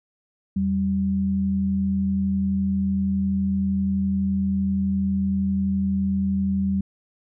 sine tone pair together, 83 / 194.13 Hz, E2 / G3, +12 / -17 cents, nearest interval octave + minor third, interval 1471 cents, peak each -29 / -20 dBFS, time 0.56-6.81 s, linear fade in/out 5 ms, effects none

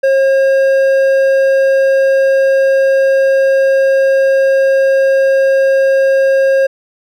triangle tone with hard clipping, 539 Hz, C#5, 49 cents flat, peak -9 dBFS, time 0.03-6.67 s, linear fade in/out 10 ms, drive 10 dB, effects none

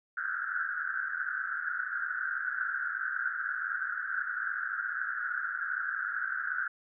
white band-pass noise, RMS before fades -34 dBFS, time 0.17-6.68 s, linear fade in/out 5 ms, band 1400 to 1600 Hz, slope 96 dB/octave, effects none

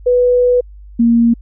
sine tone pair in turn, 493.4 / 233.4 Hz, B4 / A#3, -2 / +2 cents, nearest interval octave + minor second, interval 1296 cents, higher first, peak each -8 / -7 dBFS, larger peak second, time 0.06-0.61 / 0.99-1.34 s, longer first, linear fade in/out 10 ms, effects added 50 Hz sine -33 dBFS peak until 1.41 s

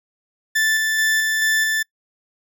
40% pulse tone with tremolo, 1760 Hz, A6, in tune, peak -15 dBFS, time 0.55-1.83 s, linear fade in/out 10 ms, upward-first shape square, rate 2.3 Hz, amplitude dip 25%, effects noise-tail reverb RT60 0.1 s tail -26 dB re dry

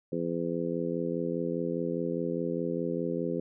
harmonic tone, 84.9 Hz, F2, 48 cents flat, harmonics 2 / 3 / 4 / 5 / 6, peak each -35 / -35 / -35 / -35 / -35 dBFS, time 0.12-3.4 s, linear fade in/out 5 ms, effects none

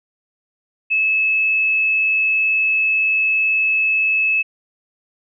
sine tone, 2599 Hz, E7, 25 cents flat, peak -14 dBFS, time 0.9-4.43 s, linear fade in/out 20 ms, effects none

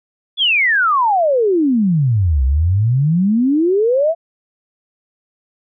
sine exponential two-way sweep, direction down then up, 3500 to 63 to 685 Hz, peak -11 dBFS, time 0.37-4.15 s, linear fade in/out 50 ms, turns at 2.44 s, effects none

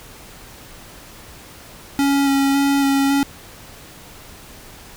square tone with vibrato, 277.2 Hz, C#4, in tune, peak -15 dBFS, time 1.99-3.23 s, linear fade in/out 0 ms, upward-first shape square, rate 1.8 Hz, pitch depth 12 cents each way, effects pink hiss -41 dBFS RMS until 4.96 s

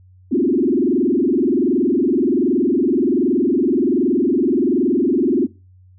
sine tone with frequency modulation, 307.1 Hz, D#4, 23 cents flat, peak -13 dBFS, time 0.31-5.47 s, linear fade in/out 20 ms, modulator 21.3 Hz, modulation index 3.3, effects noise-tail reverb RT60 0.3 s tail -21 dB re dry + added 92 Hz sine -45 dBFS peak until 5.98 s

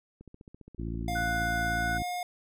click train, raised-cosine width 3 ms, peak -35 dBFS, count 19, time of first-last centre 0.21-1.418 s, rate 14.9 Hz
harmonic tone, 56.5 Hz, A1, 47 cents sharp, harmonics 1 / 2 / 3 / 4 / 5 / 6, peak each -35 / -38 / -40 / -41 / -42 / -43 dBFS, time 0.78-2.03 s, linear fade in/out 10 ms
square tone with pitch glide, 705 to 714.8 Hz, F5 to F5, +16 to +40 cents, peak -32 dBFS, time 1.08-2.23 s, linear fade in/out 2 ms, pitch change +24 cents, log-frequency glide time 1.63-2.04 s
sine tone, 1480 Hz, F#6, in tune, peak -30 dBFS, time 1.15-1.98 s, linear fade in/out 10 ms
effects none

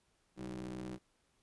30% pulse ring-modulated tone, 61.7 Hz, B1, 1 cent flat, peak -36 dBFS, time 0.36-0.99 s, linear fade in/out 50 ms, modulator 254 Hz, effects pink hiss -75 dBFS RMS until 1.42 s + resampled to 24000 Hz

